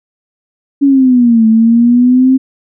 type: exponential two-way sweep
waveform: sine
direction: down then up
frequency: 284 to 220 to 265.1 Hz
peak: -4 dBFS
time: 0.81-2.38 s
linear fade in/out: 20 ms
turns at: 1.47 s
effects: none